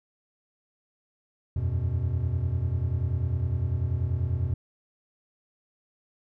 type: chord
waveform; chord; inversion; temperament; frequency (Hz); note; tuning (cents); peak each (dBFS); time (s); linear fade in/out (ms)
triangle; E suspended second; none; equal; 82.41 / 92.5 / 123.47; E2 / F#2 / B2; 0 / 0 / 0; -27; 1.56-4.54; 5
effects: none